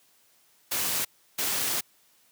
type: noise bursts at uneven times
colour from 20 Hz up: white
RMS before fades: -28 dBFS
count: 2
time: 0.71-1.05 / 1.38-1.81 s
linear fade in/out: 10 ms
effects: white hiss -63 dBFS RMS until 2.31 s + high-pass 100 Hz 12 dB/octave